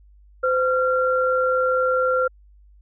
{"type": "tone pair together", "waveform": "sine", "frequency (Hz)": [512.7, 1377], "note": ["C5", "F6"], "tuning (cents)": [-35, -25], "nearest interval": "octave + perfect fourth", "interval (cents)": 1710, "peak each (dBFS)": [-19, -21], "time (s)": [0.43, 2.28], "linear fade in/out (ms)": 10, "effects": ["added 50 Hz sine -48 dBFS peak until 2.81 s"]}